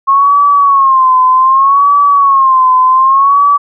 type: tone with vibrato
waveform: sine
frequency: 1083 Hz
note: C#6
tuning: 41 cents flat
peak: -4 dBFS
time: 0.07-3.58 s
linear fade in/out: 20 ms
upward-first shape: sine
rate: 0.65 Hz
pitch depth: 100 cents each way
effects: none